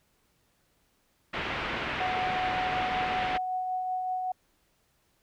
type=low-pass noise; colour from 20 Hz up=white; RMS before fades=-33 dBFS; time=1.33-3.38 s; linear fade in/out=10 ms; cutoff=2700 Hz; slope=24 dB/octave
type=tone with tremolo; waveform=sine; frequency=740 Hz; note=F#5; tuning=in tune; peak=-27 dBFS; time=2-4.32 s; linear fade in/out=5 ms; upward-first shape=triangle; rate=5.3 Hz; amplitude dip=30%
effects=pink hiss -70 dBFS RMS until 5.22 s